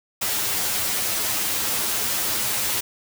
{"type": "noise with comb filter", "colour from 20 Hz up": "white", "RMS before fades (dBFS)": -24, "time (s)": [0.21, 2.81], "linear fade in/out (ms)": 10, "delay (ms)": 9.5, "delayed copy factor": 0.85, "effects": []}